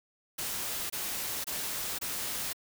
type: noise bursts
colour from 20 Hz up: white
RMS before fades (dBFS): -35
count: 4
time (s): 0.38-2.532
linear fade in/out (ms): 10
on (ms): 520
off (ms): 24
effects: none